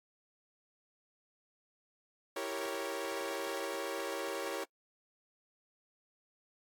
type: chord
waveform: sawtooth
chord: E diminished seventh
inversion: none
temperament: equal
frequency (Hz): 329.6 / 392 / 466.2 / 554.4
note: E4 / G4 / Bb4 / Db5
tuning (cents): 0 / 0 / 0 / 0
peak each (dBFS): -40 / -38 / -38 / -36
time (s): 2.36-4.64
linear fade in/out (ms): 5
effects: noise-tail reverb RT60 0.1 s tail -23 dB re dry + AAC 64 kbps